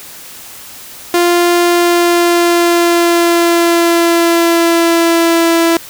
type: tone with pitch glide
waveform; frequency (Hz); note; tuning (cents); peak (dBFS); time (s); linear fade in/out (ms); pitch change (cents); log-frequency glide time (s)
sawtooth; 348.1 to 333.5; F4 to E4; -6 to +20; -4; 1.14-5.77; 2; -74; 1.63-5.52
effects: white hiss -32 dBFS RMS until 5.89 s